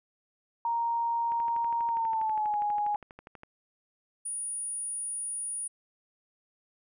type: tone with pitch glide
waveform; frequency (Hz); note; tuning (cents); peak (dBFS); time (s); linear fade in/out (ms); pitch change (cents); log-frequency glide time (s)
sine; 932.3 to 830.6; A#5 to G#5; 0 to 0; -26; 0.65-2.96; 2; -200; 1.88-2.57
type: click train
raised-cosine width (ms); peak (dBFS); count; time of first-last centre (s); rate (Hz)
0.5; -31; 27; 1.32-3.434; 12.3
type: tone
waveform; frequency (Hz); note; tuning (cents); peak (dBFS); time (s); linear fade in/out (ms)
sine; 9640; D9; +44; -32; 4.25-5.68; 10
effects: none